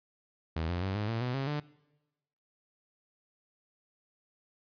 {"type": "tone with pitch steps", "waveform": "sawtooth", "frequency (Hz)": [80.7, 88, 95.97, 104.65, 114.13, 124.46, 135.72, 148], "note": ["E2", "F2", "G2", "G#2", "A#2", "B2", "C#3", "D3"], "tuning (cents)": [-36, 14, -36, 14, -36, 14, -36, 14], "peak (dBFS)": -27, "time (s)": [0.56, 1.6], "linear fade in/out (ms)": 5, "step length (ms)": 130, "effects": ["noise-tail reverb RT60 1.0 s tail -22 dB re dry", "resampled to 11025 Hz"]}